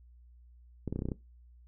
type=clicks; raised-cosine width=3 ms; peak=-21 dBFS; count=8; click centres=0.877 / 0.926 / 0.96 / 0.991 / 1.021 / 1.055 / 1.087 / 1.118 s; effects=noise-tail reverb RT60 0.2 s tail -18 dB re dry + added 60 Hz sine -54 dBFS peak until 1.67 s